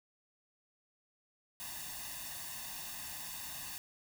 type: noise with comb filter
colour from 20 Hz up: white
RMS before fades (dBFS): -44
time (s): 1.6-3.78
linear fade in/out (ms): 0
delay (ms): 1.1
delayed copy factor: +0.85
effects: none